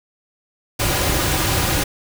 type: noise with comb filter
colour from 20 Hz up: pink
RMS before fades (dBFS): -19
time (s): 0.79-1.84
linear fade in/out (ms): 10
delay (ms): 4.5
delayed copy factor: -0.55
effects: none